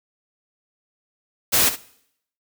white noise with echo, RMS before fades -17 dBFS, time 1.52-1.7 s, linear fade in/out 20 ms, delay 65 ms, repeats 1, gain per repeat -12 dB, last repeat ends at 1.765 s, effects noise-tail reverb RT60 0.7 s tail -20 dB re dry

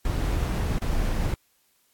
brown noise with dropouts, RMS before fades -25 dBFS, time 0.05-1.34 s, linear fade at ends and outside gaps 1 ms, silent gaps 0.785-0.819 s, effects white hiss -66 dBFS RMS until 1.93 s + AAC 64 kbps

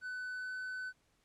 triangle tone with pitch glide, 1500 to 1508.7 Hz, F#6 to F#6, +23 to +33 cents, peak -37 dBFS, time 0.01-0.93 s, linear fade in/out 50 ms, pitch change +10 cents, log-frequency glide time 0.33-0.52 s, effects pink hiss -74 dBFS RMS until 1.24 s + low-pass 10000 Hz 12 dB/octave

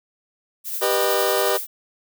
violet noise with tremolo, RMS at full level -26 dBFS, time 0.64-1.67 s, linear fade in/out 50 ms, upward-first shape sine, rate 11 Hz, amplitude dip 40%
sawtooth chord, G augmented, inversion none, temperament just, 392 / 490 / 612.5 Hz, G4 / B4 / D#5, 0 / -14 / -27 cents, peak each -19 dBFS, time 0.81-1.58 s, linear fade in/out 20 ms
effects none

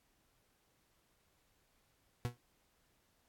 40% pulse tone with exponential decay, 121 Hz, B2, 35 cents flat, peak -30 dBFS, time 2.25-2.37 s, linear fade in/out 0 ms, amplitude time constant 26 ms, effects pink hiss -75 dBFS RMS until 3.28 s + AAC 64 kbps

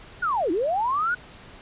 sine linear two-way sweep, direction down then up, 1500 to 304.2 to 1500 Hz, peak -21 dBFS, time 0.22-1.15 s, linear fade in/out 10 ms, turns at 0.51 s, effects pink hiss -46 dBFS RMS until 1.61 s + resampled to 8000 Hz

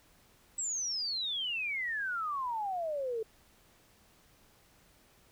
sine exponential sweep, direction down, 7860 to 431.6 Hz, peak -32 dBFS, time 0.58-3.23 s, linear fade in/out 5 ms, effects pink hiss -64 dBFS RMS until 5.31 s

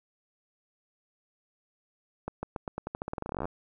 accelerating click train, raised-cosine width 1 ms, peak -19 dBFS, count 23, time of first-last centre 2.28-3.455 s, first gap 150 ms, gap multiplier 0.88, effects none

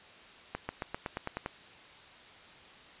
accelerating click train, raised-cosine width 0.5 ms, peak -19 dBFS, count 9, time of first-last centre 0.55-1.461 s, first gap 140 ms, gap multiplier 0.94, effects white hiss -53 dBFS RMS until 3 s + resampled to 8000 Hz

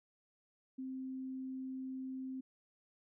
sine tone, 261.6 Hz, C4, in tune, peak -40 dBFS, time 0.78-2.41 s, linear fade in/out 10 ms, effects none

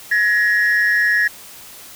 sine tone pair together, 1682.8 / 1886 Hz, G#6 / A#6, +22 / +20 cents, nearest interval major second, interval 198 cents, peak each -14 dBFS, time 0.11-1.28 s, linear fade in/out 10 ms, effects tanh soft clip ceiling -9 dBFS + white hiss -39 dBFS RMS until 1.95 s

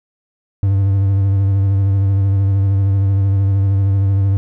triangle tone with vibrato, 98 Hz, G2, in tune, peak -9 dBFS, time 0.63-4.37 s, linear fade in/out 0 ms, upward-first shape sine, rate 13 Hz, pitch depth 31 cents each way, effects none

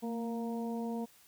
harmonic tone with a mistuned harmonic, 233.1 Hz, A#3, in tune, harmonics 1 / 2 / 3 / 4, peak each -35 / -41 / -45 / -47 dBFS, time 0.02-1.06 s, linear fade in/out 20 ms, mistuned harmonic 1, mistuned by -31 cents, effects white hiss -62 dBFS RMS until 1.27 s

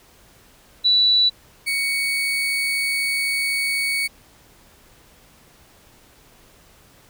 sine / 35% pulse tone pair in turn, 3951 / 2232 Hz, B7 / C#7, 0 / +11 cents, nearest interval minor seventh, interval 989 cents, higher first, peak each -13 / -18 dBFS, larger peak first, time 0.84-1.3 / 1.66-4.08 s, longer second, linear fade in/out 20 ms, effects pink hiss -52 dBFS RMS until 7.09 s

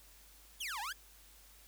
sawtooth exponential two-way sweep, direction down then up, 3520 to 784 to 1744 Hz, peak -35 dBFS, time 0.6-0.93 s, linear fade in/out 10 ms, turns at 0.8 s, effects added 50 Hz sine -62 dBFS peak until 1.67 s + white hiss -61 dBFS RMS until 1.67 s

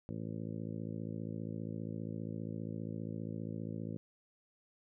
harmonic tone, 55 Hz, A1, in tune, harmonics 2 / 3 / 4 / 5 / 6 / 7 / 8 / 9 / 10, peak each -44 / -43 / -44 / -48 / -49 / -55 / -56 / -53 / -57 dBFS, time 0.09-3.97 s, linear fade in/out 0 ms, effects none

